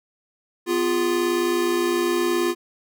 square tone cluster, 250.4 / 348.9 / 408.1 Hz, B3 / F4 / G#4, +24 / -2 / -30 cents, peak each -30 / -21 / -29 dBFS, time 0.66-2.55 s, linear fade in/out 50 ms, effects none

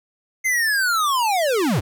square linear sweep, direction down, 2102 to 74.9 Hz, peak -18 dBFS, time 0.44-1.81 s, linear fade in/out 20 ms, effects none

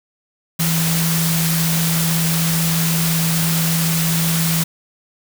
sine tone in noise, 164.5 Hz, E3, 3 cents flat, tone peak -17 dBFS, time 0.59-4.64 s, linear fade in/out 10 ms, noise white, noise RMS -21 dBFS, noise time 0.59-4.64 s, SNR +1 dB, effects none

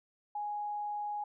sine tone, 830.6 Hz, G#5, in tune, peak -34 dBFS, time 0.35-1.24 s, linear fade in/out 5 ms, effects none

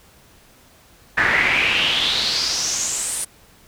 brown noise with band-pass filter sweep, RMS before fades -20 dBFS, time 1.17-3.25 s, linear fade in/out 10 ms, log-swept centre 1700 to 9600 Hz, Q 5.4, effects pink hiss -51 dBFS RMS until 3.67 s

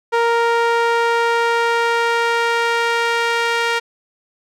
sawtooth tone with band-pass filter sweep, 466.2 Hz, A#4, in tune, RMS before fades -17 dBFS, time 0.12-3.8 s, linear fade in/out 20 ms, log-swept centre 960 to 2000 Hz, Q 0.83, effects none

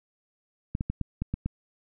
clicks, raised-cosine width 5 ms, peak -16 dBFS, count 7, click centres 0.751 / 0.809 / 0.9 / 1.013 / 1.22 / 1.34 / 1.46 s, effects none

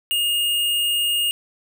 square tone, 2844 Hz, F7, 31 cents sharp, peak -19 dBFS, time 0.11-1.31 s, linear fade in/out 0 ms, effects none

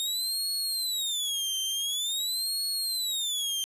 sawtooth tone with vibrato, 3685 Hz, A#7, 21 cents flat, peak -25 dBFS, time 0-3.64 s, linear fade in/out 0 ms, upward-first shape sine, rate 0.47 Hz, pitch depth 280 cents each way, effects resampled to 32000 Hz + 9-bit

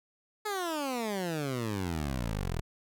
15% pulse exponential sweep, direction down, 433.6 to 38.6 Hz, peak -25 dBFS, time 0.45-2.61 s, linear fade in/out 10 ms, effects none

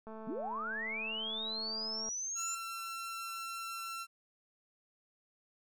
click train, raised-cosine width 1 ms, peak -35 dBFS, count 445, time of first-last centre 0.07-2.088 s, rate 220 Hz
sine linear sweep, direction up, 187.4 to 7170 Hz, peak -36 dBFS, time 0.27-2.55 s, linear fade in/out 5 ms
sawtooth tone, 1351 Hz, E6, 42 cents sharp, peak -36 dBFS, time 2.35-4.07 s, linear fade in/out 50 ms
effects none

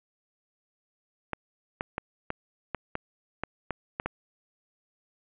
clicks, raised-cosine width 0.5 ms, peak -15 dBFS, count 10, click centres 1.333 / 1.809 / 1.981 / 2.304 / 2.747 / 2.954 / 3.436 / 3.707 / 3.999 / 4.06 s, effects resampled to 8000 Hz + 7-bit

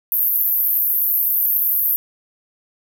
white band-pass noise, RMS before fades -18 dBFS, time 0.12-1.96 s, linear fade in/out 0 ms, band 12000 to 15000 Hz, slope 96 dB/octave, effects none

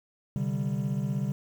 triangle chord, C suspended second, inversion none, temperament equal, 130.81 / 146.83 / 196 Hz, C3 / D3 / G3, 0 / 0 / 0 cents, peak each -29 dBFS, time 0.36-1.32 s, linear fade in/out 0 ms, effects tanh soft clip ceiling -16 dBFS + 9-bit

